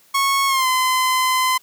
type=tone with pitch glide; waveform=sawtooth; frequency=1100 to 1026.3 Hz; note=C#6 to C6; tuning=-14 to -34 cents; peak=-12 dBFS; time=0.14-1.58 s; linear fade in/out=10 ms; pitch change=-120 cents; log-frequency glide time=0.47-0.67 s; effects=white hiss -54 dBFS RMS until 1.62 s + high-pass 100 Hz 12 dB/octave